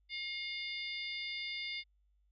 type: harmonic tone with a mistuned harmonic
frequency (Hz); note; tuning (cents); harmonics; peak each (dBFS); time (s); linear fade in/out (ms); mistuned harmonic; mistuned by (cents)
714; F5; +38; 3 / 4 / 5 / 6 / 7; -41 / -49 / -43 / -54 / -46; 0.09-1.84; 50; 7; -59
effects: added 50 Hz sine -69 dBFS peak until 2.31 s